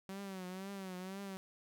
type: tone with vibrato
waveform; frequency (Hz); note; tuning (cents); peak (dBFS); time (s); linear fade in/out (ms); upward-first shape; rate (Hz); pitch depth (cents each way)
sawtooth; 190; F#3; +46; -39; 0.09-1.37; 0; triangle; 2; 95
effects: none